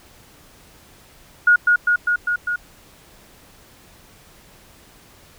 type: tone with echo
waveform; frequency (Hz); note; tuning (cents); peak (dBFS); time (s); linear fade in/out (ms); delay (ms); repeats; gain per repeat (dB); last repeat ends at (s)
sine; 1441; F#6; -46; -9; 1.47-1.56; 5; 200; 5; -2; 2.56
effects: pink hiss -49 dBFS RMS until 5.38 s